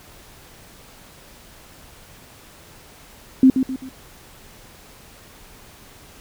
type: tone with echo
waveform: sine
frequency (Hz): 261.6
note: C4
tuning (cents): 0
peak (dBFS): -7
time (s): 3.43-3.5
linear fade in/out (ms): 2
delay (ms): 130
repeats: 3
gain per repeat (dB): -8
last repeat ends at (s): 3.89
effects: pink hiss -46 dBFS RMS until 6.2 s